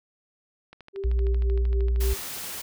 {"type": "click train", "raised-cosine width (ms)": 0.3, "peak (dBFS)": -29, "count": 21, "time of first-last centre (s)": [0.73, 2.268], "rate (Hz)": 13}
{"type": "tone with tremolo", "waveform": "sine", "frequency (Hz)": 392, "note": "G4", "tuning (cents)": 0, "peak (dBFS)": -29, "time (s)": [0.93, 2.18], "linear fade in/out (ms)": 50, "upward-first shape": "sine", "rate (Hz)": 3.7, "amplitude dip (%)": 80}
{"type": "tone", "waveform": "sine", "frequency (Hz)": 59.9, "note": "A#1", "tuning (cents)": 48, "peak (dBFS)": -20, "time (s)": [1.04, 2.14], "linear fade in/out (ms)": 10}
{"type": "noise", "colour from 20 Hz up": "white", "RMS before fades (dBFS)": -35, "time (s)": [2, 2.62], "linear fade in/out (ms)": 10}
{"effects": []}